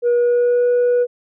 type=tone with pitch glide; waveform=sine; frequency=480.4 to 488 Hz; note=B4 to B4; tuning=-48 to -21 cents; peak=-10 dBFS; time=0.02-1.07 s; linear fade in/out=50 ms; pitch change=+27 cents; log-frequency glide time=0.13-0.67 s; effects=tanh soft clip ceiling -11 dBFS